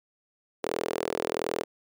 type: tone with high-pass filter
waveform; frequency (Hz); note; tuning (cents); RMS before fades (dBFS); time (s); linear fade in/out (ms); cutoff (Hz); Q
sawtooth; 41.3; E1; +4; -31; 0.63-1.64; 10; 430; 3.3
effects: none